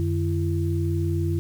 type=tone cluster; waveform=sine; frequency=90.8 / 150.9 / 337.5 Hz; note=F#2 / D3 / E4; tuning=-32 / +47 / +41 cents; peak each=-23 / -28 / -28 dBFS; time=0-1.39 s; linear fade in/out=0 ms; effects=8-bit

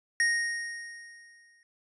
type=tone with exponential decay; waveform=square; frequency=1864.7 Hz; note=A#6; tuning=in tune; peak=-22 dBFS; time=0.2-1.63 s; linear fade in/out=1 ms; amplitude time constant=310 ms; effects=resampled to 24000 Hz

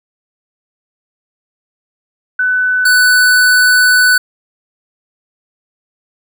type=tone pair in turn; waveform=sine / square; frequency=1500 / 1493.6 Hz; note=F#6 / F#6; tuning=+23 / +16 cents; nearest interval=unison; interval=7 cents; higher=first; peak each=-10 / -7 dBFS; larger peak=second; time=2.39-2.85 / 2.85-4.18 s; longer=second; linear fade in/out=5 ms; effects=none

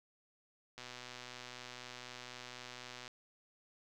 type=click train; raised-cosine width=0.2 ms; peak=-30 dBFS; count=286; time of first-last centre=0.78-3.078 s; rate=124 Hz; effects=none

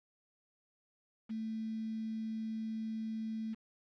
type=tone with quantisation; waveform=sine; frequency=221.1 Hz; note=A3; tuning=9 cents sharp; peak=-36 dBFS; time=1.29-3.55 s; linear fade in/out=20 ms; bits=9; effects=low-pass 3000 Hz 12 dB/octave

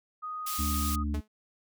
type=tone; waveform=sine; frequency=1244.5 Hz; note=D#6; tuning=in tune; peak=-34 dBFS; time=0.22-1.04 s; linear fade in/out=20 ms
type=high-pass noise; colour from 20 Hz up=white; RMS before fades=-35 dBFS; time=0.46-0.96 s; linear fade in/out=10 ms; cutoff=2700 Hz; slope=12 dB/octave
type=harmonic tone; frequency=73.42 Hz; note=D2; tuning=in tune; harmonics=1 / 3 / 4; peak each=-29 / -35 / -38 dBFS; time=0.58-1.21 s; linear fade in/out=20 ms
type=tone with exponential decay; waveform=sawtooth; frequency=214.5 Hz; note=A3; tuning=44 cents flat; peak=-30 dBFS; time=1.14-1.28 s; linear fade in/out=5 ms; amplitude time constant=29 ms
effects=none

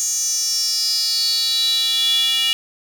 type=tone with high-pass filter sweep; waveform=square; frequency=261.6 Hz; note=C4; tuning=in tune; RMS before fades=-19 dBFS; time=0-2.53 s; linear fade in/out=0 ms; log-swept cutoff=6600 to 3000 Hz; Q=8.9; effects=none

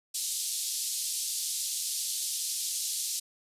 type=band-pass noise; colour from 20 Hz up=white; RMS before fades=-33 dBFS; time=0.14-3.2 s; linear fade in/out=10 ms; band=3800 to 11000 Hz; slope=24 dB/octave; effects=resampled to 32000 Hz

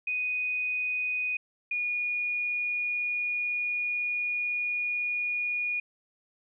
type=tone pair in turn; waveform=sine; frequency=2489 / 2446 Hz; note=D#7 / D#7; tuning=0 / -30 cents; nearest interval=unison; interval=30 cents; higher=first; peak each=-27 dBFS; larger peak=neither; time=0.07-1.37 / 1.71-5.8 s; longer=second; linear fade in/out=5 ms; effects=none

